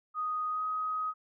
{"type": "tone with pitch glide", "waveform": "sine", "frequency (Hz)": [1244.5, 1259], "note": ["D#6", "D#6"], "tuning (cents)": [0, 20], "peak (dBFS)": -30, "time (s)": [0.14, 1.14], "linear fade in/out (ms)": 50, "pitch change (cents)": 20, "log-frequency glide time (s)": [0.5, 0.63], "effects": []}